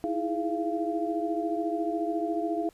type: tone cluster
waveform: sine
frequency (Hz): 320.3 / 334.4 / 416.7 / 687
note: E4 / E4 / G#4 / F5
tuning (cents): -50 / +25 / +6 / -29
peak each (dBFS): -31 / -33 / -35 / -31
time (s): 0.04-2.69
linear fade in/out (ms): 0
effects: pink hiss -61 dBFS RMS until 2.73 s + resampled to 32000 Hz